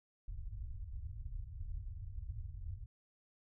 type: low-pass noise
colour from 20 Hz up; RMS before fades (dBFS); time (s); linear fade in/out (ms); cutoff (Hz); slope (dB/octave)
pink; -44; 0.28-2.86; 5; 110; 48
effects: none